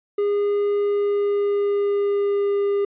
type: tone with pitch glide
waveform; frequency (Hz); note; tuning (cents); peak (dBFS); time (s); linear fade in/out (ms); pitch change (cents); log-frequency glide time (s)
triangle; 408.6 to 403; G#4 to G4; -28 to +48; -16; 0.18-2.85; 5; -24; 0.75-2.57
effects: resampled to 8000 Hz